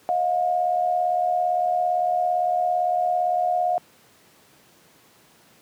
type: tone pair together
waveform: sine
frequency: 638 / 715.7 Hz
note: D#5 / F5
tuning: +43 / +42 cents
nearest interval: major second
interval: 199 cents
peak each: -26 / -20 dBFS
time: 0.09-3.78 s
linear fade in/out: 0 ms
effects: pink hiss -55 dBFS RMS until 5.61 s + high-pass 150 Hz 12 dB/octave